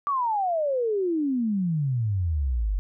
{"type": "exponential sweep", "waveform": "sine", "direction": "down", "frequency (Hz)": [1177, 45.68], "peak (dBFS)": -22, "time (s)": [0.07, 2.79], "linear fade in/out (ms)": 0, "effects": []}